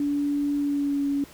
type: tone with pitch glide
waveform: sine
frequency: 287.6 to 281.8 Hz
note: D4 to C#4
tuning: -36 to +29 cents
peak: -22 dBFS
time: 0-1.24 s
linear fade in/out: 2 ms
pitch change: -35 cents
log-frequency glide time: 0.57-1.04 s
effects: pink hiss -49 dBFS RMS until 1.33 s